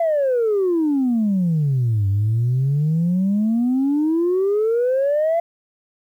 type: exponential two-way sweep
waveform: sine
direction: down then up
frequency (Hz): 685 to 96.8 to 685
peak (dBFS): -14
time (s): 0-5.4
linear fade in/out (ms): 5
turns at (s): 2.08
effects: tanh soft clip ceiling -13 dBFS + 9-bit